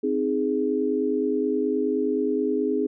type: chord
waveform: sine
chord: Ab major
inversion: first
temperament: equal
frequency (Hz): 261.6 / 311.1 / 415.3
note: C4 / Eb4 / Ab4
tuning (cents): 0 / 0 / 0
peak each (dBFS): -26 / -27 / -24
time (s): 0.03-2.87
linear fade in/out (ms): 10
effects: none